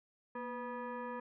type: tone with frequency modulation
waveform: sine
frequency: 237.2 Hz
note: A#3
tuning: 30 cents sharp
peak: -39 dBFS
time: 0.35-1.2 s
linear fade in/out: 5 ms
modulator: 734 Hz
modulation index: 1.6
effects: none